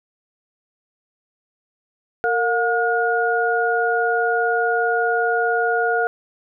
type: tone cluster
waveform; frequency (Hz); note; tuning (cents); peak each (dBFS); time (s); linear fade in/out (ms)
sine; 459.8 / 715 / 1437; A#4 / F5 / F6; -24 / +41 / +49; -21; 2.24-6.07; 0
effects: none